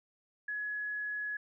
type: tone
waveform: sine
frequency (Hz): 1688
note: G#6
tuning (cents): +28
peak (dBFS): -34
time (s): 0.48-1.37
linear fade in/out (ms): 5
effects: none